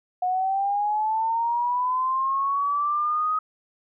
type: linear sweep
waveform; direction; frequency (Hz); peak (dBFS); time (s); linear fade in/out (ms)
sine; up; 723 to 1262; -21; 0.22-3.39; 5
effects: none